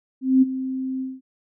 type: tone with ADSR envelope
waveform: sine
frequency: 261.6 Hz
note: C4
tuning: in tune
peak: -10 dBFS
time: 0.21-1.21 s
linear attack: 210 ms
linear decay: 23 ms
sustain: -14 dB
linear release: 200 ms
effects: none

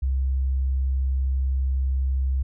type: tone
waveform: sine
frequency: 66.1 Hz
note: C2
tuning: 18 cents sharp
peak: -20 dBFS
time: 0.02-2.43 s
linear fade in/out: 10 ms
effects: none

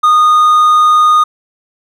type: tone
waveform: triangle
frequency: 1231 Hz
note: D#6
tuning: 19 cents flat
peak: -3 dBFS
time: 0.03-1.24 s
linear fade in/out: 10 ms
effects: none

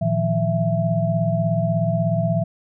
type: tone cluster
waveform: sine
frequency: 115.1 / 158.3 / 174.8 / 664 Hz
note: A#2 / D#3 / F3 / E5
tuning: -22 / +30 / +2 / +12 cents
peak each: -23 dBFS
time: 0.01-2.44 s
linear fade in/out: 10 ms
effects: none

